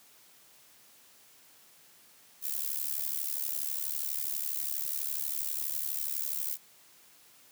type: noise with amplitude modulation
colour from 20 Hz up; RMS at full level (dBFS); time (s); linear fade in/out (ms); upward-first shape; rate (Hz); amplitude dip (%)
violet; -30; 2.41-6.58; 50; sine; 72.2; 90
effects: white hiss -59 dBFS RMS until 7.51 s + high-pass 100 Hz 12 dB/octave